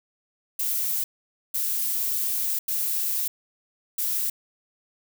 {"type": "noise bursts at uneven times", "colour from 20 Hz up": "violet", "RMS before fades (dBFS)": -26, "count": 4, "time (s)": [[0.59, 1.04], [1.54, 2.59], [2.68, 3.28], [3.98, 4.3]], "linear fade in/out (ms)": 5, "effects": []}